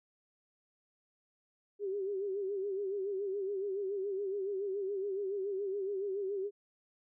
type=tone with vibrato; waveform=sine; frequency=393.9 Hz; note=G4; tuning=8 cents sharp; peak=-33 dBFS; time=1.79-6.51 s; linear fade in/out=50 ms; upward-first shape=sine; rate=7.1 Hz; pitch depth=80 cents each way; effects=none